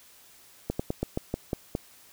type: slowing click train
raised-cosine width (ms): 2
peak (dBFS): -14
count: 8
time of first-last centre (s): 0.7-1.751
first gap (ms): 95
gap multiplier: 1.15
effects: white hiss -55 dBFS RMS until 2.12 s